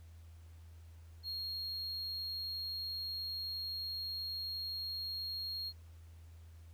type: tone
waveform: triangle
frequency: 4263 Hz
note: C8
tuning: 32 cents sharp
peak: -37 dBFS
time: 1.23-5.73 s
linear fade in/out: 50 ms
effects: added 82 Hz sine -52 dBFS peak until 6.73 s + pink hiss -69 dBFS RMS until 6.73 s